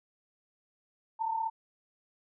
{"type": "tone pair together", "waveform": "sine", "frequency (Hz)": [891, 927.3], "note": ["A5", "A#5"], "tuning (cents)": [22, -9], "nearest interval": "minor second", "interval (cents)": 69, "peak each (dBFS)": [-30, -37], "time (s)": [1.19, 1.5], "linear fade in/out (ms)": 20, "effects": []}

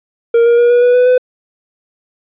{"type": "tone with pitch steps", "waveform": "triangle", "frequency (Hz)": [466.2, 472.2, 478.2, 484.3, 490.5, 496.8, 503.1], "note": ["A#4", "A#4", "A#4", "B4", "B4", "B4", "B4"], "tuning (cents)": [0, 22, 44, -34, -12, 10, 32], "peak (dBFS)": -4, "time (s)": [0.34, 1.18], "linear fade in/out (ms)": 5, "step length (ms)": 120, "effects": ["resampled to 8000 Hz"]}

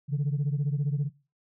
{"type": "beating tone pair", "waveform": "sine", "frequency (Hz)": [140, 155], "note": ["C#3", "D#3"], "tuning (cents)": [18, -6], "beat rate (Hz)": 15, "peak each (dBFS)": [-24, -28], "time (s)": [0.08, 1.1], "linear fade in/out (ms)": 50, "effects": ["noise-tail reverb RT60 0.3 s tail -17 dB re dry", "tanh soft clip ceiling -21 dBFS"]}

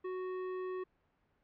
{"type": "tone with hard clipping", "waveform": "sine", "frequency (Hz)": 370, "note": "F#4", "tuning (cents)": 0, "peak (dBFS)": -39, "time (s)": [0.04, 0.84], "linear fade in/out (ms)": 10, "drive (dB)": 14, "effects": ["pink hiss -75 dBFS RMS until 1.43 s", "low-pass 2000 Hz 12 dB/octave"]}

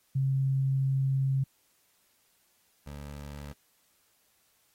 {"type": "tone pair in turn", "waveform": ["sine", "20% pulse"], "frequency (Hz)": [134.7, 72.06], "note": ["C#3", "D2"], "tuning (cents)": [-49, -32], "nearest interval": "major seventh", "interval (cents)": 1083, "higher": "first", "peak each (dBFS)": [-24, -35], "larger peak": "first", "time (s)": [[0.15, 1.44], [2.86, 3.53]], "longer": "first", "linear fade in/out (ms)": 10, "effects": ["white hiss -69 dBFS RMS until 4.74 s", "AAC 48 kbps"]}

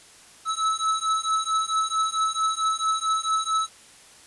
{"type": "beating tone pair", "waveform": "square", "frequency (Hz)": [1300, 1304.5], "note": ["E6", "E6"], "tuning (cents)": [-24, -18], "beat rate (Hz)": 4.5, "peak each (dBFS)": -26, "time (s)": [0.45, 3.69], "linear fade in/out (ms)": 50, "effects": ["white hiss -50 dBFS RMS until 4.26 s", "resampled to 24000 Hz"]}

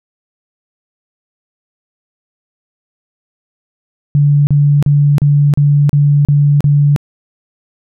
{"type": "tone bursts", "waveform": "sine", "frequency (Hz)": 144.6, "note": "D3", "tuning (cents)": -27, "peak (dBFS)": -6, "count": 8, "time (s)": [4.15, 6.962], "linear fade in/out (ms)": 0, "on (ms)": 320, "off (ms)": 36, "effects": []}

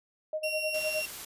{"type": "tone with tremolo", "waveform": "sine", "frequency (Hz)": 621, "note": "D#5", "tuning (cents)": -3, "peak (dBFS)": -28, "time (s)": [0.33, 1.02], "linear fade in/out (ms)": 2, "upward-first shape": "sine", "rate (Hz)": 9.7, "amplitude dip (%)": 85}
{"type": "tone", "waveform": "35% pulse", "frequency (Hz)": 2744, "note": "F7", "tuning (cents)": -31, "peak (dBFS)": -30, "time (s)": [0.43, 1.06], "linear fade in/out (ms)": 10}
{"type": "noise", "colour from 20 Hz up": "white", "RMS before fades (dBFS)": -41, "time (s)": [0.74, 1.25], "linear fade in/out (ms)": 5}
{"effects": ["resampled to 32000 Hz"]}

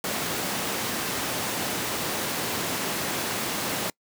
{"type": "high-pass noise", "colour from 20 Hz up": "pink", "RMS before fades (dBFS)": -29, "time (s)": [0.04, 3.9], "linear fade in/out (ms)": 2, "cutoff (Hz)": 180, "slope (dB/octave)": 12, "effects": ["noise-tail reverb RT60 0.1 s tail -25 dB re dry"]}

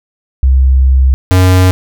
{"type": "tone pair in turn", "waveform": ["sine", "square"], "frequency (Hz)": [65.7, 92.21], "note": ["C2", "F#2"], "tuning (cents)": [8, -5], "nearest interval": "tritone", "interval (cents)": 587, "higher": "second", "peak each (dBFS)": [-4, -5], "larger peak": "first", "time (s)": [[0.43, 1.14], [1.31, 1.71]], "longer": "first", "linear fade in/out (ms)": 0, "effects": []}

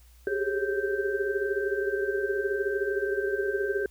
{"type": "tone cluster", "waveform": "sine", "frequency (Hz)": [386.1, 399.8, 419, 544, 1563], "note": ["G4", "G4", "G#4", "C#5", "G6"], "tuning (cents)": [-26, 34, 15, -33, -6], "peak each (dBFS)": [-33, -29, -32, -37, -33], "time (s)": [0.27, 3.86], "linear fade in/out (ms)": 2, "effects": ["added 60 Hz sine -52 dBFS peak until 3.9 s", "white hiss -62 dBFS RMS until 3.9 s"]}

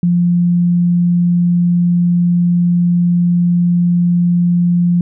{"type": "tone", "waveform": "sine", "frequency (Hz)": 174.61, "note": "F3", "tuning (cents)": 0, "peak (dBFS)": -9, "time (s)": [0.03, 5.01], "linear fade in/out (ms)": 2, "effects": []}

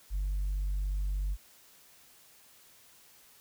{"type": "tone", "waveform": "sine", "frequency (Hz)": 48.4, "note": "G1", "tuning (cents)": -21, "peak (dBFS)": -27, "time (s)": [0.1, 1.37], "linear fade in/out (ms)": 50, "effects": ["tanh soft clip ceiling -27 dBFS", "white hiss -59 dBFS RMS until 3.4 s"]}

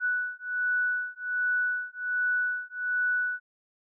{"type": "beating tone pair", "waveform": "sine", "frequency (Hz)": [1480, 1481.3], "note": ["F#6", "F#6"], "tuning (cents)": [0, 2], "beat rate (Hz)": 1.3, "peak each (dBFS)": -29, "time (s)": [0, 3.4], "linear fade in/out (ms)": 50, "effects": []}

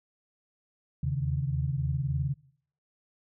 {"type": "tone cluster", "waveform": "sine", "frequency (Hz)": [78.8, 82.3, 134.4, 153.9], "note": ["D#2", "E2", "C3", "D#3"], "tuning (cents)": [23, -2, 47, -19], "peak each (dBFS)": [-37, -37, -28, -33], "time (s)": [1.03, 2.34], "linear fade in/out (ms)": 5, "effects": ["noise-tail reverb RT60 0.6 s tail -22 dB re dry"]}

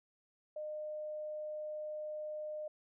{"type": "tone", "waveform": "sine", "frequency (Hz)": 609, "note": "D#5", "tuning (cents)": -37, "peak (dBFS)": -39, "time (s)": [0.56, 2.68], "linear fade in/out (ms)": 5, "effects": []}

